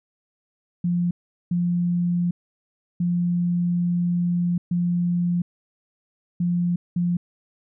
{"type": "tone bursts at uneven times", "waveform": "sine", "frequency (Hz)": 174.8, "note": "F3", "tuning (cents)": 2, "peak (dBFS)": -19, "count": 6, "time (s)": [[0.84, 1.11], [1.51, 2.31], [3, 4.58], [4.71, 5.42], [6.4, 6.76], [6.96, 7.17]], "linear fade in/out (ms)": 5, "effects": []}